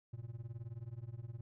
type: tone with tremolo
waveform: triangle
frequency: 116.54 Hz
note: A#2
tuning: in tune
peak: -37 dBFS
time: 0.13-1.41 s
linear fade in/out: 5 ms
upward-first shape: triangle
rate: 19 Hz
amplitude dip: 100%
effects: none